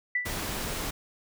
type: tone with exponential decay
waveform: sine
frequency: 1975.5 Hz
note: B6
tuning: in tune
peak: -22 dBFS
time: 0.15-0.43 s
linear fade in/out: 5 ms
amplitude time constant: 60 ms
type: noise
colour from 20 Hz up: pink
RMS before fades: -33 dBFS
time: 0.25-0.91 s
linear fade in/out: 10 ms
effects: none